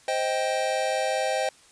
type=chord; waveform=square; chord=C minor; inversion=none; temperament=just; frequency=523.3 / 627.9 / 784.9 Hz; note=C5 / Eb5 / G5; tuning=0 / +16 / +2 cents; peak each=-29 dBFS; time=0.08-1.49 s; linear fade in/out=2 ms; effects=white hiss -55 dBFS RMS until 1.71 s + resampled to 22050 Hz